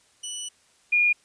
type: tone pair in turn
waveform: 10% pulse / sine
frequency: 2960 / 2429 Hz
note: F#7 / D#7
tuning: 0 / -42 cents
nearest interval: minor third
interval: 342 cents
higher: first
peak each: -22 / -17 dBFS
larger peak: second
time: 0.23-0.49 / 0.92-1.13 s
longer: first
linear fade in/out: 10 ms
effects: white hiss -61 dBFS RMS until 1.24 s + resampled to 22050 Hz